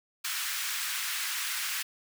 pink high-pass noise, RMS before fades -33 dBFS, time 0.24-1.83 s, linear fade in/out 10 ms, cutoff 1400 Hz, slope 24 dB/octave, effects none

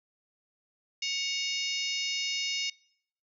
harmonic tone with a mistuned harmonic, 740 Hz, F#5, in tune, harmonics 3 / 4 / 5 / 6 / 7 / 8 / 9, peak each -36 / -35 / -39 / -41 / -35 / -41 / -45 dBFS, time 1.02-2.7 s, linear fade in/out 5 ms, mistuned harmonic 4, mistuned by -77 cents, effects noise-tail reverb RT60 0.7 s tail -25 dB re dry

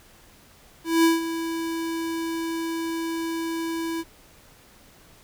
square tone with ADSR envelope, 329.6 Hz, E4, in tune, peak -15 dBFS, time 0.84-4.04 s, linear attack 200 ms, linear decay 160 ms, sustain -12 dB, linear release 40 ms, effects pink hiss -53 dBFS RMS until 5.23 s

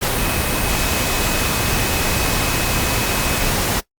sine tone in noise, 2544 Hz, D#7, 38 cents sharp, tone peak -29 dBFS, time 0.17-3.51 s, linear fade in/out 20 ms, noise pink, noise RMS -19 dBFS, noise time 0.01-3.81 s, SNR -13 dB, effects noise-tail reverb RT60 0.1 s tail -18 dB re dry + Opus 48 kbps

